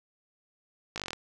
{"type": "slowing click train", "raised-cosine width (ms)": 0.2, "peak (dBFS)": -17, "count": 9, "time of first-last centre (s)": [0.96, 1.132], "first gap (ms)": 18, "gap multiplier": 1.05, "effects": []}